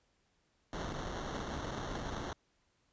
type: noise with sample-and-hold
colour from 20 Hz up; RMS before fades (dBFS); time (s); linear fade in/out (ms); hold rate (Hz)
pink; -40; 0.73-2.33; 2; 2450
effects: pink hiss -75 dBFS RMS until 2.92 s + resampled to 16000 Hz